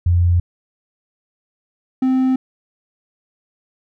sine / triangle tone pair in turn, 87.31 / 259.8 Hz, F2 / C4, 0 / -12 cents, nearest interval octave + perfect fifth, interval 1888 cents, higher second, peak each -11 dBFS, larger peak neither, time 0.06-0.4 / 2.02-2.36 s, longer neither, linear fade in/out 5 ms, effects none

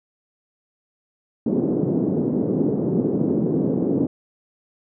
white band-pass noise, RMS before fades -21 dBFS, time 1.46-4.07 s, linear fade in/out 5 ms, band 150 to 370 Hz, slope 24 dB/octave, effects none

